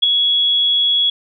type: tone with ADSR envelope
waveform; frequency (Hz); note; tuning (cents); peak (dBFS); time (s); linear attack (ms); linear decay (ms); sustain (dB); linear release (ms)
sine; 3353; G#7; +16; -6; 0.02-1.1; 15; 8; -6; 4
effects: none